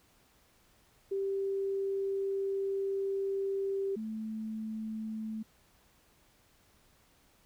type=tone pair in turn; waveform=sine; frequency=391.5 / 219 Hz; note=G4 / A3; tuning=-2 / -8 cents; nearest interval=minor seventh; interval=1006 cents; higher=first; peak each=-30 / -35 dBFS; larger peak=first; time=1.11-3.96 / 3.96-5.43 s; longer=first; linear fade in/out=10 ms; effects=pink hiss -66 dBFS RMS until 7.45 s